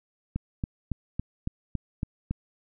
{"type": "click train", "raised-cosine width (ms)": 5, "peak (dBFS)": -16, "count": 8, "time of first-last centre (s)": [0.36, 2.31], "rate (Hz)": 3.59, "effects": []}